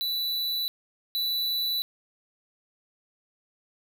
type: tone pair in turn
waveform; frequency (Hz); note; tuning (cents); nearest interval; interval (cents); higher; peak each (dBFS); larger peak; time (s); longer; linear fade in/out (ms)
square; 3965 / 3965; B7 / B7; +6 / +6; unison; 0; neither; -27 / -26; second; 0.01-0.68 / 1.15-1.82; neither; 0
effects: 10-bit